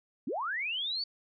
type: linear sweep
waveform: sine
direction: up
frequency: 196 to 4596 Hz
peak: -31 dBFS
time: 0.27-1.04 s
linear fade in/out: 5 ms
effects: none